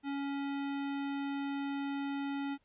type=tone; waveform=square; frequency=279.5 Hz; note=C#4; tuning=14 cents sharp; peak=-35 dBFS; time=0.03-2.58 s; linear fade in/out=50 ms; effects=pink hiss -75 dBFS RMS until 2.64 s + resampled to 8000 Hz